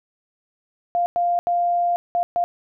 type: tone bursts at uneven times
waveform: sine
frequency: 698.5 Hz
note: F5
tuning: in tune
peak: -17 dBFS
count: 5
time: 0.95-1.06 / 1.16-1.39 / 1.47-1.96 / 2.15-2.23 / 2.36-2.44 s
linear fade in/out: 0 ms
effects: none